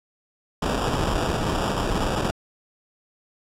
pink noise with sample-and-hold, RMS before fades -24 dBFS, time 0.62-2.31 s, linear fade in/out 5 ms, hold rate 2100 Hz, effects low-pass 9000 Hz 12 dB/octave

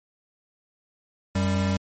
square tone pair together, 92.3 / 195.58 Hz, F#2 / G3, -4 / -4 cents, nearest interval octave + minor second, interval 1300 cents, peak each -25 dBFS, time 1.35-1.77 s, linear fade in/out 5 ms, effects MP3 32 kbps

